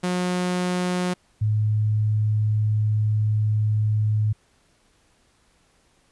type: tone pair in turn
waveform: sawtooth / sine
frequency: 180 / 107.03 Hz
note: F#3 / A2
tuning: -47 / -47 cents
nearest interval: major sixth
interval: 900 cents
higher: first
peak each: -18 / -18 dBFS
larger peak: neither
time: 0.03-1.14 / 1.41-4.33 s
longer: second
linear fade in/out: 10 ms
effects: pink hiss -62 dBFS RMS until 6.11 s + resampled to 24000 Hz